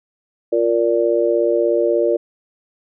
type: chord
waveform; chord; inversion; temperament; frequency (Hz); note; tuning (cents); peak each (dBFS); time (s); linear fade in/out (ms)
sine; Bb major; second; just; 349.6 / 466.2 / 582.7; F4 / Bb4 / D5; +2 / 0 / -14; -18; 0.52-2.17; 10
effects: none